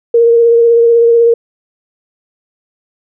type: tone with vibrato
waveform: sine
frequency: 466.2 Hz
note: A#4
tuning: in tune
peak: -4 dBFS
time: 0.14-1.34 s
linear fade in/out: 5 ms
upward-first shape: triangle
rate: 16 Hz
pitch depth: 23 cents each way
effects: none